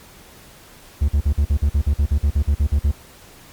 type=tone bursts; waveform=triangle; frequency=71.9 Hz; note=D2; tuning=36 cents flat; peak=-11 dBFS; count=16; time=1.01-2.916 s; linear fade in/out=10 ms; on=76 ms; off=46 ms; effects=pink hiss -45 dBFS RMS until 3.52 s + MP3 96 kbps